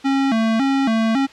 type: tone with vibrato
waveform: square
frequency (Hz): 246.9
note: B3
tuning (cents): 0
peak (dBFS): -16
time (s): 0.04-1.27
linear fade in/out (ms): 20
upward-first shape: square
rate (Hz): 1.8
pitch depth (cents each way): 170
effects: white hiss -44 dBFS RMS until 1.32 s + low-pass 4000 Hz 12 dB/octave